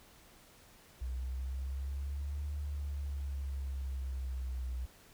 sine exponential two-way sweep, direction up then down, 62.1 to 73.42 to 62.1 Hz, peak -35 dBFS, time 1.01-4.86 s, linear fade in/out 10 ms, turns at 2.52 s, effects pink hiss -60 dBFS RMS until 5.13 s

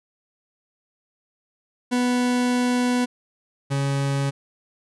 40% pulse tone pair in turn, 246.9 / 138.9 Hz, B3 / C#3, 0 / +4 cents, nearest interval minor seventh, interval 996 cents, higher first, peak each -18 / -20 dBFS, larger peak first, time 1.91-3.06 / 3.7-4.31 s, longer first, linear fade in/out 20 ms, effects resampled to 24000 Hz

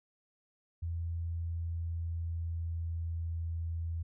sine tone with pitch glide, 84 to 83.04 Hz, E2 to E2, +33 to +13 cents, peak -33 dBFS, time 0.82-4.03 s, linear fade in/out 10 ms, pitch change -20 cents, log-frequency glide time 1.22-3.44 s, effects none

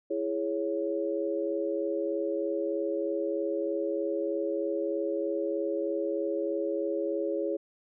sine chord, C# minor, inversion first, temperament just, 332.6 / 415.8 / 554.4 Hz, E4 / G#4 / C#5, +16 / +2 / 0 cents, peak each -32 dBFS, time 0.1-7.57 s, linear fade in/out 10 ms, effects none

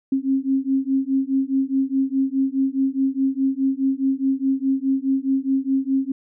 sine beating tone pair, 266.2 / 271 Hz, C4 / C#4, +30 / -39 cents, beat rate 4.8 Hz, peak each -21 dBFS, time 0.12-6.12 s, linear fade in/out 5 ms, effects none

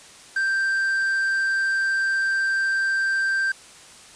triangle tone with quantisation, 1571 Hz, G6, 3 cents sharp, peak -18 dBFS, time 0.36-3.52 s, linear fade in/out 5 ms, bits 7, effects white hiss -46 dBFS RMS until 4.15 s + resampled to 22050 Hz

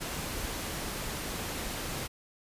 pink noise, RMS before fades -36 dBFS, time 0-2.08 s, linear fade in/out 20 ms, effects resampled to 32000 Hz

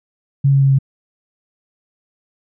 sine tone with pitch steps, 138.59 / 137.55 / 136.52 / 135.5 Hz, C#3 / C#3 / C#3 / C#3, 0 / -13 / -26 / -39 cents, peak -9 dBFS, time 0.44-0.788 s, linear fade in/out 10 ms, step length 87 ms, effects none

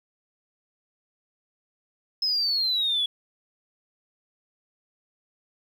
sine exponential sweep, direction down, 5180 to 3352 Hz, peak -21 dBFS, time 2.22-3.06 s, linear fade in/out 5 ms, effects tanh soft clip ceiling -17 dBFS + 9-bit

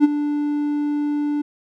triangle tone with ADSR envelope, 293.7 Hz, D4, in tune, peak -5 dBFS, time 0-1.42 s, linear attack 41 ms, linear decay 25 ms, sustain -12 dB, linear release 10 ms, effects none

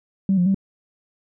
sine tone with pitch steps, 193.2 / 177.7 / 194 Hz, G3 / F3 / G3, -25 / +30 / -18 cents, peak -14 dBFS, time 0.29-0.545 s, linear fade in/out 2 ms, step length 85 ms, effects tanh soft clip ceiling -10 dBFS

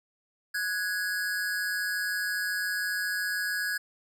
square tone pair together, 1475.7 / 1661.2 Hz, F#6 / G#6, -5 / 0 cents, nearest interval major second, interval 205 cents, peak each -35 / -30 dBFS, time 0.54-3.78 s, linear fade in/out 10 ms, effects none

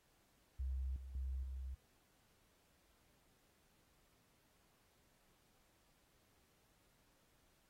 sine tone with level steps, 65.4 Hz, C2, in tune, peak -38 / -48 / -39 / -43 dBFS, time 0.59-1.75 s, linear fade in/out 10 ms, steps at 0.96 / 1.15 / 1.43 s, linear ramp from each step 2 ms, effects pink hiss -75 dBFS RMS until 7.69 s + AAC 48 kbps

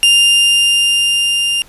40% pulse tone with level ramp, 2800 Hz, F7, 4 cents sharp, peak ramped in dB -5 to -12 dBFS, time 0.03-1.62 s, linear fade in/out 0 ms, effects pink hiss -44 dBFS RMS until 1.68 s + resampled to 32000 Hz

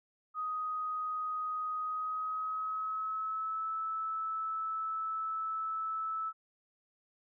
sine tone with pitch glide, 1251 to 1308.7 Hz, D#6 to E6, +9 to -13 cents, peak -33 dBFS, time 0.34-6.33 s, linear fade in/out 50 ms, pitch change +78 cents, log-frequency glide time 1.8-3.7 s, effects none

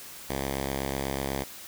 5% pulse tone, 68.1 Hz, C#2, 30 cents flat, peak -18 dBFS, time 0.29-1.44 s, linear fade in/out 10 ms, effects white hiss -44 dBFS RMS until 1.67 s

